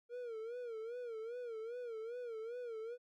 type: tone with vibrato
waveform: triangle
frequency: 466.2 Hz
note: A#4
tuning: in tune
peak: -40 dBFS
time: 0.09-2.98 s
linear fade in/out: 50 ms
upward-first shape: sine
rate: 2.5 Hz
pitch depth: 110 cents each way
effects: none